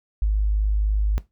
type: tone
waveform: sine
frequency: 51.8 Hz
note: G#1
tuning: 4 cents flat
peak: -17 dBFS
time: 0.22-1.18 s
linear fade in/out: 0 ms
effects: noise-tail reverb RT60 0.2 s tail -17 dB re dry